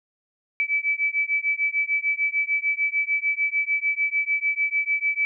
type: beating tone pair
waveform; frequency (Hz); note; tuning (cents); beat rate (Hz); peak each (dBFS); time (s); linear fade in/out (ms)
sine; 2300 / 2306.7; D7 / D7; -37 / -32; 6.7; -24 / -24; 0.6-5.25; 0
effects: none